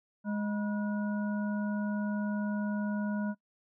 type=harmonic tone with a mistuned harmonic; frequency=207.7 Hz; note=G#3; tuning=in tune; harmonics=1 / 3 / 5 / 7; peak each=-30 / -42 / -45 / -44 dBFS; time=0.24-3.35 s; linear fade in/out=50 ms; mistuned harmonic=5; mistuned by=-120 cents; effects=noise-tail reverb RT60 0.1 s tail -22 dB re dry